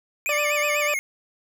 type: tone with vibrato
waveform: square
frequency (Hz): 2323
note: D7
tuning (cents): -20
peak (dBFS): -24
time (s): 0.26-0.99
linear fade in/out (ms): 0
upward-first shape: sine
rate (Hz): 8.1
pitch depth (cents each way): 150
type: harmonic tone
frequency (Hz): 590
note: D5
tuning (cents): +8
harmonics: 1 / 2 / 3 / 4 / 5 / 6 / 8 / 9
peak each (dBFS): -25 / -29 / -33 / -38 / -35 / -42 / -41 / -45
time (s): 0.29-0.94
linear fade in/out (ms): 2
effects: none